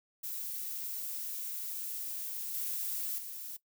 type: noise with level steps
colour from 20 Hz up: violet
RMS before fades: -39 / -36 / -43 dBFS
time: 0.23-3.57 s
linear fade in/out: 10 ms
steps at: 2.54 / 3.18 s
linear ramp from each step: 5 ms
effects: noise-tail reverb RT60 0.1 s tail -18 dB re dry